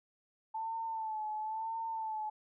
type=tone with vibrato; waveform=sine; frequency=880 Hz; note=A5; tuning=in tune; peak=-35 dBFS; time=0.54-2.3 s; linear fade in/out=10 ms; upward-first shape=sine; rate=0.99 Hz; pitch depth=49 cents each way; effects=none